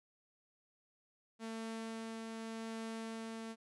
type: tone with tremolo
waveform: sawtooth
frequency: 224.8 Hz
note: A3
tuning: 37 cents sharp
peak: -37 dBFS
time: 1.39-3.56 s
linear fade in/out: 50 ms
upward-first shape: triangle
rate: 0.86 Hz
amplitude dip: 25%
effects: resampled to 24000 Hz